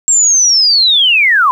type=linear sweep; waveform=sine; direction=down; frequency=7570 to 982 Hz; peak=-6 dBFS; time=0.08-1.51 s; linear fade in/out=0 ms; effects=7-bit